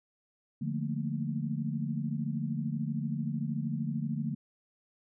sine chord, Bb major seventh, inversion first, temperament equal, 146.83 / 174.61 / 220 / 233.1 Hz, D3 / F3 / A3 / Bb3, 0 / 0 / 0 / 0 cents, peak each -34 / -38 / -36 / -37 dBFS, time 0.61-4.35 s, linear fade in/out 10 ms, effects none

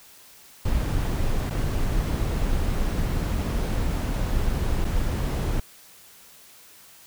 brown noise with dropouts, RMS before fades -24 dBFS, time 0.65-5.6 s, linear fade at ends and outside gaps 5 ms, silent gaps 1.498-1.506 / 4.846-4.849 s, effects white hiss -50 dBFS RMS until 7.06 s

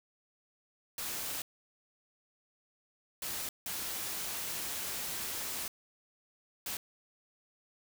white noise bursts at uneven times, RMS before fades -38 dBFS, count 4, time 0.98-1.42 / 3.22-3.49 / 3.66-5.68 / 6.66-6.77 s, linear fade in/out 2 ms, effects none

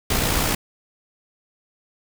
pink noise with amplitude modulation, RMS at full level -19 dBFS, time 0.1-0.55 s, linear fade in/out 5 ms, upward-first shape sine, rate 59.4 Hz, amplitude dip 45%, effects none

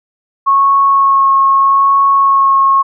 sine tone with vibrato, 1096 Hz, C#6, 20 cents flat, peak -6 dBFS, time 0.46-2.83 s, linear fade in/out 20 ms, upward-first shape sine, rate 0.8 Hz, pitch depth 12 cents each way, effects none

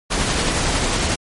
pink noise with tremolo, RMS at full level -18 dBFS, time 0.1-1.16 s, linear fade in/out 20 ms, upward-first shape triangle, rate 11 Hz, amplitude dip 30%, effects low-pass 11000 Hz 12 dB/octave + MP3 48 kbps

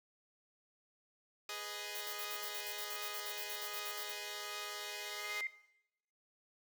5% pulse chord, G# minor, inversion none, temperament equal, 415.3 / 493.9 / 622.3 Hz, G#4 / B4 / D#5, 0 / 0 / 0 cents, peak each -34 / -38 / -35 dBFS, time 1.49-5.41 s, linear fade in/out 2 ms
violet noise with tremolo, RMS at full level -45 dBFS, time 1.95-4.12 s, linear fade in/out 2 ms, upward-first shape square, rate 8.4 Hz, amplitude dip 80%
sine tone with exponential growth, 2093 Hz, C7, in tune, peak -34 dBFS, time 4.64-5.47 s, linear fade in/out 2 ms, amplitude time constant 180 ms
effects noise-tail reverb RT60 0.8 s tail -18 dB re dry

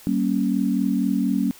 sine chord, G diminished, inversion none, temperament equal with one note detuned, 192.85 / 233.1 / 277.2 Hz, G3 / Bb3 / Db4, -28 / 0 / 0 cents, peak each -23 dBFS, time 0.07-1.51 s, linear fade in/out 0 ms, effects white hiss -47 dBFS RMS until 1.59 s

